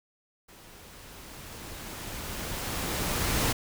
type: noise with level ramp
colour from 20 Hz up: pink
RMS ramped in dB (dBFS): -52 to -26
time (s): 0.48-3.53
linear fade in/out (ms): 10
effects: none